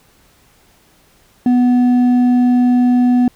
sine tone with hard clipping, 246.9 Hz, B3, in tune, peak -10 dBFS, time 1.46-3.28 s, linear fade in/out 2 ms, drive 4 dB, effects pink hiss -52 dBFS RMS until 3.35 s

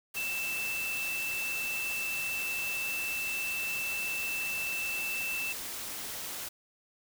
sine tone in noise, 2655 Hz, E7, 12 cents sharp, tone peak -32 dBFS, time 0.16-5.53 s, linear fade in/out 10 ms, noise white, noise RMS -39 dBFS, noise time 0.14-6.49 s, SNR +4 dB, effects none

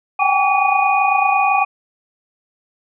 sine tone cluster, 762 / 792 / 820 / 1140 / 2467 Hz, G5 / G5 / G#5 / C#6 / D#7, -49 / +18 / -22 / +48 / -15 cents, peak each -19 dBFS, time 0.19-1.65 s, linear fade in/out 10 ms, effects none

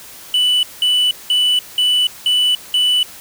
triangle tone bursts, 2976 Hz, F#7, 9 cents sharp, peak -10 dBFS, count 6, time 0.34-3.03 s, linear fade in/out 2 ms, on 290 ms, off 190 ms, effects white hiss -37 dBFS RMS until 3.2 s

